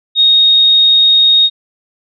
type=tone; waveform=sine; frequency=3729 Hz; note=A#7; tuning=in tune; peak=-5 dBFS; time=0.15-1.5 s; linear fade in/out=50 ms; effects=none